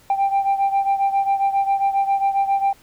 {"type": "beating tone pair", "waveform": "sine", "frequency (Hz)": [787, 794.4], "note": ["G5", "G5"], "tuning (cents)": [7, 23], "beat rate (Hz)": 7.4, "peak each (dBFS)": [-16, -20], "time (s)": [0.1, 2.73], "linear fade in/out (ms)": 2, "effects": ["tanh soft clip ceiling -13 dBFS", "pink hiss -52 dBFS RMS until 2.82 s"]}